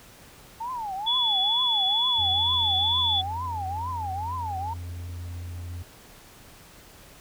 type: tone with vibrato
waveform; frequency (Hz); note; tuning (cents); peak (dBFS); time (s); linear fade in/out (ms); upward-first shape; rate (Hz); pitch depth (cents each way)
sine; 880; A5; 0; -29; 0.6-4.74; 10; triangle; 2.2; 300
type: tone with pitch glide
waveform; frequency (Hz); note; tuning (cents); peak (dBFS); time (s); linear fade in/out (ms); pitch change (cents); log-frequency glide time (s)
sine; 3417 to 3439; G#7 to A7; +49 to -40; -21; 1.06-3.22; 20; +11; 2.16-2.84
type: tone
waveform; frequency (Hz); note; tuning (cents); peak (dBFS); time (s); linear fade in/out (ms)
triangle; 87.31; F2; 0; -31; 2.18-5.83; 10
effects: pink hiss -50 dBFS RMS until 7.2 s